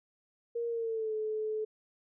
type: tone with pitch glide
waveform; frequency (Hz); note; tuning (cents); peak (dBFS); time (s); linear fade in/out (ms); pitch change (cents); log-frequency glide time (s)
sine; 468.7 to 432.3; A#4 to A4; +9 to -31; -31; 0.55-1.65; 10; -140; 0.68-1.14
effects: none